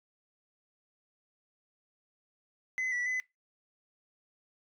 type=tone with pitch steps; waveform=sine; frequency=2032 / 1957 / 2016 Hz; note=B6 / B6 / B6; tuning=+49 / -16 / +35 cents; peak=-27 dBFS; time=2.78-3.2 s; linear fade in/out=0 ms; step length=140 ms; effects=noise-tail reverb RT60 0.2 s tail -23 dB re dry + tanh soft clip ceiling -29 dBFS